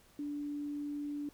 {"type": "tone", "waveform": "sine", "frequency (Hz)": 291.1, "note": "D4", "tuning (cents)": -15, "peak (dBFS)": -36, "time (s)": [0.19, 1.29], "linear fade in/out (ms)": 2, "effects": ["pink hiss -64 dBFS RMS until 1.33 s"]}